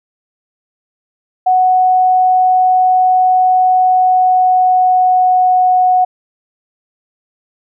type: tone with pitch glide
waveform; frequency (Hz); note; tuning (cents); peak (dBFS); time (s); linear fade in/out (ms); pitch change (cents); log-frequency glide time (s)
sine; 740 to 735.3; F#5 to F#5; 0 to -11; -7; 1.46-6.05; 10; -11; 3.81-5.76
effects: none